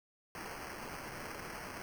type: noise with sample-and-hold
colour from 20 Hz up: blue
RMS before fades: -45 dBFS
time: 0.35-1.82 s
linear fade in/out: 0 ms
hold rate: 3675 Hz
effects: none